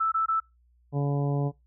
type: tone bursts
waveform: sine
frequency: 1318.5 Hz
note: E6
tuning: in tune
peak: -22 dBFS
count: 3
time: 0-0.402 s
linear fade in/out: 10 ms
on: 120 ms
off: 21 ms
type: harmonic tone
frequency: 142.2 Hz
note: C#3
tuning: 45 cents sharp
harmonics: 1 / 2 / 3 / 4 / 5 / 6 / 7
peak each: -24 / -33 / -34 / -38 / -39 / -44 / -45 dBFS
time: 0.92-1.52 s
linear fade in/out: 50 ms
effects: noise-tail reverb RT60 0.2 s tail -24 dB re dry + added 60 Hz sine -60 dBFS peak until 1.66 s